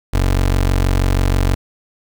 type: tone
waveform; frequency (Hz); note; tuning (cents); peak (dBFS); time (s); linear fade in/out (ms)
25% pulse; 46.25; F#1; 0; -9; 0.13-1.55; 10
effects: 8-bit